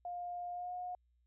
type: tone with pitch glide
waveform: sine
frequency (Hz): 707 to 720.6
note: F5 to F#5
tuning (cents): +21 to -46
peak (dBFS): -39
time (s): 0.05-0.95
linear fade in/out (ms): 2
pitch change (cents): +33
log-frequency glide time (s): 0.52-0.73
effects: added 60 Hz sine -70 dBFS peak until 1.26 s